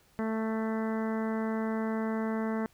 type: harmonic tone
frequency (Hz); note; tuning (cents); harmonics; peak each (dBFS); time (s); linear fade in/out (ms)
221.2; A3; +9; 1 / 2 / 3 / 4 / 5 / 6 / 7 / 8 / 9; -30 / -36 / -40 / -42 / -44 / -46 / -47 / -48 / -49; 0.19-2.66; 0
effects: pink hiss -64 dBFS RMS until 2.73 s